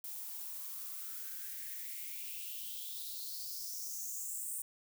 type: noise with high-pass filter sweep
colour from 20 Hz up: violet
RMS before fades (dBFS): -43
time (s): 0.04-4.62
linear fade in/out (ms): 2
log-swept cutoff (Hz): 740 to 8800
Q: 5.7
effects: none